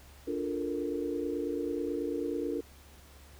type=chord; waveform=sine; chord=Bb major seventh; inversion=first; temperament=just; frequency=291.4 / 349.6 / 437 / 466.2 Hz; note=D4 / F4 / A4 / Bb4; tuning=-13 / +2 / -12 / 0 cents; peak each=-35 / -36 / -39 / -36 dBFS; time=0.27-2.61 s; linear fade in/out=10 ms; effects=added 70 Hz sine -54 dBFS peak until 3.39 s + pink hiss -57 dBFS RMS until 3.39 s